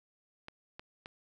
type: clicks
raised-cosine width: 0.3 ms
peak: -28 dBFS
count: 3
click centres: 0.484 / 0.795 / 1.059 s
effects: none